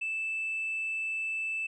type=tone with hard clipping; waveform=triangle; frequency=2637 Hz; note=E7; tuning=in tune; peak=-30 dBFS; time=0.01-1.67 s; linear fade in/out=10 ms; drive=2 dB; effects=resampled to 22050 Hz